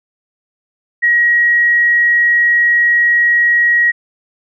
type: tone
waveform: sine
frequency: 1900 Hz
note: A#6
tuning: 33 cents sharp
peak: -8 dBFS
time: 1.02-3.92 s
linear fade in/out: 20 ms
effects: none

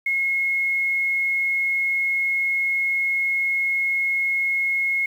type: tone with quantisation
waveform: sine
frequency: 2166 Hz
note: C#7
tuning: 41 cents flat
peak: -19 dBFS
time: 0.06-5.06 s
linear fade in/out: 5 ms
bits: 8
effects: none

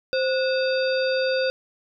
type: harmonic tone with a mistuned harmonic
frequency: 523 Hz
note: C5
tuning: 1 cent flat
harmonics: 1 / 3 / 5 / 7 / 9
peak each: -21 / -29 / -33 / -35 / -32 dBFS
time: 0.13-1.5 s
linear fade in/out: 0 ms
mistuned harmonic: 3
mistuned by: -120 cents
effects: none

